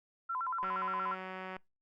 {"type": "tone with vibrato", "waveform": "sine", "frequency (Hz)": 1174.7, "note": "D6", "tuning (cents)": 0, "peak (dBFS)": -33, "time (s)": [0.29, 1.15], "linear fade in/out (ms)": 10, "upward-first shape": "square", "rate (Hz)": 8.5, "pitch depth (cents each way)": 250}
{"type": "click train", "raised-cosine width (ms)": 0.5, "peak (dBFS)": -28, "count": 176, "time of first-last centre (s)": [0.63, 1.566], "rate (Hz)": 187}
{"effects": ["noise-tail reverb RT60 0.2 s tail -25 dB re dry", "Opus 48 kbps"]}